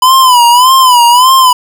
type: tone with vibrato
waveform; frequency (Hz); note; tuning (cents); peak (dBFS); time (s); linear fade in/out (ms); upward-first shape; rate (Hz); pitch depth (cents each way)
square; 1000; B5; +21; -3; 0.02-1.53; 5; sine; 1.7; 100
effects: none